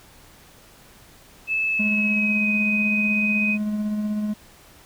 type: tone with pitch glide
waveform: sine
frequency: 2612 to 2507 Hz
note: E7 to D#7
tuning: -17 to +12 cents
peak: -20 dBFS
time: 1.47-3.58 s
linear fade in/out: 50 ms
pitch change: -71 cents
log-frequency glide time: 1.7-2.49 s
type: tone with tremolo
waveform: triangle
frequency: 210.9 Hz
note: G#3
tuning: 27 cents sharp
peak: -19 dBFS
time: 1.79-4.34 s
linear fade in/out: 10 ms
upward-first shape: sine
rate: 16 Hz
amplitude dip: 30%
effects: pink hiss -50 dBFS RMS until 4.85 s